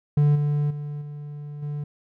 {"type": "tone with level steps", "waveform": "triangle", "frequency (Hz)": 146.83, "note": "D3", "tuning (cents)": 0, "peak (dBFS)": [-13, -18, -27, -31, -25], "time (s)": [0.17, 1.84], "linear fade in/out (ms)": 5, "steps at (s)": [0.35, 0.7, 1.01, 1.62], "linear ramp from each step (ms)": 10, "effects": []}